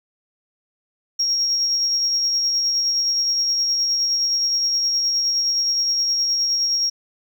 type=tone with tremolo; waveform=sine; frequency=5588 Hz; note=F8; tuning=in tune; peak=-15 dBFS; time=1.19-6.9 s; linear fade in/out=10 ms; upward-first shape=sine; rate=9.6 Hz; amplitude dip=30%; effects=tanh soft clip ceiling -13 dBFS + 9-bit